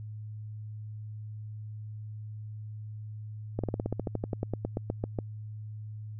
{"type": "slowing click train", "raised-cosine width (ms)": 2, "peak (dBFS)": -17, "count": 19, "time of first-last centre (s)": [3.59, 5.188], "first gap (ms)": 47, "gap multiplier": 1.07, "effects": ["added 107 Hz sine -38 dBFS peak until 6.19 s"]}